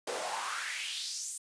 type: noise with high-pass filter sweep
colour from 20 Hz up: pink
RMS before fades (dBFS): -37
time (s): 0.07-1.38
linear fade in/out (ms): 5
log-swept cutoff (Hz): 440 to 8800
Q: 3.3
effects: resampled to 22050 Hz